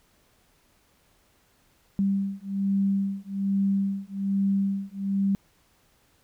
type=beating tone pair; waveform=sine; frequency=196 / 197.2 Hz; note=G3 / G3; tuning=0 / +11 cents; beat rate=1.2 Hz; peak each=-26 dBFS; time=1.99-5.35 s; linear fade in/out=0 ms; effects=pink hiss -64 dBFS RMS until 6.23 s